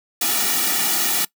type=noise with comb filter; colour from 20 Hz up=white; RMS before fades=-20 dBFS; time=0.21-1.25 s; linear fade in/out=5 ms; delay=1.9 ms; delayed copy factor=-0.95; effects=noise-tail reverb RT60 0.1 s tail -21 dB re dry + high-pass 200 Hz 12 dB/octave